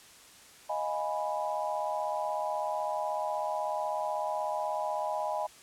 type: chord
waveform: sine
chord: F half-diminished seventh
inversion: third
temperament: equal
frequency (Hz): 622.3 / 698.5 / 830.6 / 987.8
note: Eb5 / F5 / Ab5 / Cb6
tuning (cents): 0 / 0 / 0 / 0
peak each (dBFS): -34 / -39 / -34 / -36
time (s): 0.69-5.47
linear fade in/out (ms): 10
effects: white hiss -54 dBFS RMS until 5.62 s + low-pass 10000 Hz 12 dB/octave